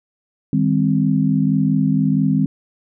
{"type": "chord", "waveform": "sine", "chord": "C minor", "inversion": "first", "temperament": "equal with one note detuned", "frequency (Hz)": [155.56, 200, 261.6], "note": ["Eb3", "G3", "C4"], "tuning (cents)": [0, 35, 0], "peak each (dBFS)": -18, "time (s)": [0.53, 2.46], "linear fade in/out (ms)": 2, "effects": []}